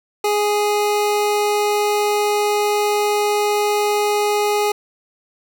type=tone; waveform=25% pulse; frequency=415.3 Hz; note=G#4; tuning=in tune; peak=-12 dBFS; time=0.24-4.72 s; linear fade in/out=5 ms; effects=none